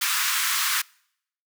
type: high-pass noise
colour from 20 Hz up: pink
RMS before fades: -24 dBFS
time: 0.01-0.82 s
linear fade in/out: 10 ms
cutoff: 1100 Hz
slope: 48 dB/octave
effects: noise-tail reverb RT60 0.7 s tail -26 dB re dry